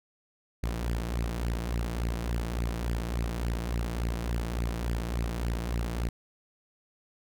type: tone with flanger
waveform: sawtooth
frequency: 58 Hz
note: A#1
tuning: 8 cents flat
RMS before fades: -31 dBFS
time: 0.63-6.09 s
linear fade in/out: 5 ms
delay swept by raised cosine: 0.41 to 6.31 ms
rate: 3.5 Hz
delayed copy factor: +0.65
effects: none